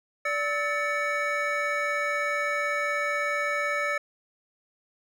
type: tone cluster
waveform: triangle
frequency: 582 / 1299 / 1762 / 2244 Hz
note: D5 / E6 / A6 / C#7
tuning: -16 / -26 / +2 / +21 cents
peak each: -29 dBFS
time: 0.25-3.98 s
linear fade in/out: 5 ms
effects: none